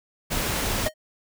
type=noise; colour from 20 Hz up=pink; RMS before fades=-26 dBFS; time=0.3-0.89 s; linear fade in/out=20 ms
type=tone with exponential decay; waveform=square; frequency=622.3 Hz; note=D#5; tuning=in tune; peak=-22 dBFS; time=0.86-0.94 s; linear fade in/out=5 ms; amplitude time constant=16 ms
effects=none